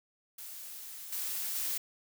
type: noise with level steps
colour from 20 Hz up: blue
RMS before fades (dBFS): -45 / -36 / -34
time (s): 0.38-1.78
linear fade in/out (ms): 5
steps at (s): 1.12 / 1.55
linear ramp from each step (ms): 5
effects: none